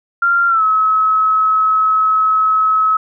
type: tone with pitch glide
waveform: sine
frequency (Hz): 1387 to 1286.7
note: F6 to E6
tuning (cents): -12 to -42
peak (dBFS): -10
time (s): 0.22-2.97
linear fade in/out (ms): 5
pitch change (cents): -130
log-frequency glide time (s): 0.48-0.63
effects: none